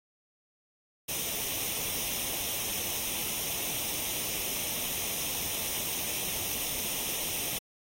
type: noise with comb filter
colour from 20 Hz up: white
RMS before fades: -33 dBFS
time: 1.08-7.59 s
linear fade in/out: 10 ms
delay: 0.33 ms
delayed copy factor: +0.65
effects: AAC 48 kbps